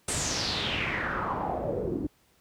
pink noise with low-pass filter sweep, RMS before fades -30 dBFS, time 0.08-2.07 s, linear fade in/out 5 ms, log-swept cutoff 9000 to 290 Hz, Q 4.7, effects pink hiss -65 dBFS RMS until 2.4 s + high-pass 60 Hz 12 dB/octave

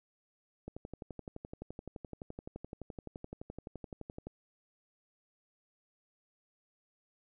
click train, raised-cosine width 2 ms, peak -29 dBFS, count 43, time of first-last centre 0.68-4.27 s, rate 11.7 Hz, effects none

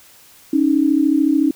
sine tone pair together, 277.4 / 311.1 Hz, C#4 / D#4, +1 / 0 cents, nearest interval major second, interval 199 cents, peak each -15 dBFS, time 0.53-1.51 s, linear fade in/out 5 ms, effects white hiss -47 dBFS RMS until 1.55 s

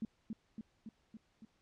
sine tone with echo, 220 Hz, A3, in tune, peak -35 dBFS, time 0.02-0.05 s, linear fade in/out 2 ms, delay 280 ms, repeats 5, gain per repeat -3 dB, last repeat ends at 1.45 s, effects pink hiss -75 dBFS RMS until 1.61 s + low-pass 6000 Hz 12 dB/octave

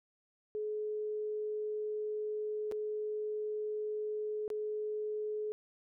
sine tone with dropouts, 425.3 Hz, G#4, 41 cents sharp, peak -34 dBFS, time 0.55-5.52 s, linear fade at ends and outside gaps 0 ms, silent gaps 2.714-2.721 / 4.479-4.502 s, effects none

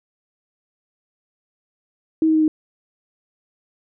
sine tone with pitch steps, 318.9 / 316 / 313.1 / 310.2 Hz, D#4 / D#4 / D#4 / D#4, +43 / +27 / +11 / -5 cents, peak -13 dBFS, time 2.22-2.48 s, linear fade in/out 2 ms, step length 65 ms, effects none

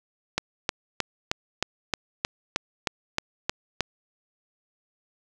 click train, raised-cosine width 0.2 ms, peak -6 dBFS, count 12, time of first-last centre 0.38-3.807 s, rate 3.21 Hz, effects none

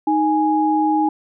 sine tone pair together, 311.1 / 830.6 Hz, D#4 / G#5, 0 / 0 cents, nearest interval octave + perfect fourth, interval 1700 cents, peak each -17 dBFS, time 0.07-1.09 s, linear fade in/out 5 ms, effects none

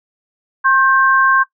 sine tone pair together, 1072.3 / 1568 Hz, C6 / G6, +42 / 0 cents, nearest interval perfect fifth, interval 658 cents, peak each -12 dBFS, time 0.64-1.44 s, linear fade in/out 20 ms, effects noise-tail reverb RT60 0.1 s tail -17 dB re dry

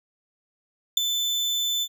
35% pulse tone with ADSR envelope, 3520 Hz, A7, in tune, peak -10 dBFS, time 0.97-1.88 s, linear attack 5 ms, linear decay 6 ms, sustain -11 dB, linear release 55 ms, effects none

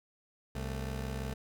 20% pulse tone pair together, 65.8 / 221.3 Hz, C2 / A3, +10 / +10 cents, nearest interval octave + major sixth, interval 2100 cents, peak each -31 / -38 dBFS, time 0.55-1.34 s, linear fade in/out 5 ms, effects none

